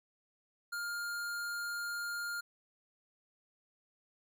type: tone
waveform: square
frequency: 1408 Hz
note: F6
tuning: 14 cents sharp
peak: -37 dBFS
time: 0.72-2.41 s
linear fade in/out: 10 ms
effects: none